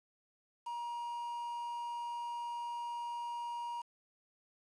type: tone with quantisation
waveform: triangle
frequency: 949 Hz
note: A#5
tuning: 31 cents sharp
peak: -36 dBFS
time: 0.66-3.82 s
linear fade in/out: 10 ms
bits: 9
effects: resampled to 22050 Hz